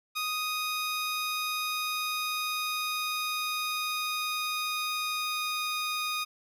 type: tone with pitch glide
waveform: 15% pulse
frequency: 1244.5 to 1236.6 Hz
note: D#6 to D#6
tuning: 0 to -11 cents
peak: -23 dBFS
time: 0.15-6.25 s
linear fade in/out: 20 ms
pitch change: -11 cents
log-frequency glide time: 0.48-5.68 s
effects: none